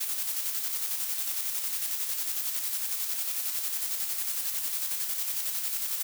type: noise with tremolo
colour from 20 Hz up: blue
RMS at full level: -30 dBFS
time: 0-6.03 s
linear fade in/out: 10 ms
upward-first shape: square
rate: 11 Hz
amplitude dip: 35%
effects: none